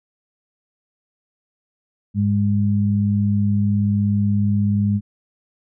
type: tone pair together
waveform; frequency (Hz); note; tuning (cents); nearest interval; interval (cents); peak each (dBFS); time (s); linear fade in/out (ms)
sine; 102.7 / 203.8; G#2 / G#3; -19 / -32; octave; 1187; -18; 2.14-5.01; 50
effects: none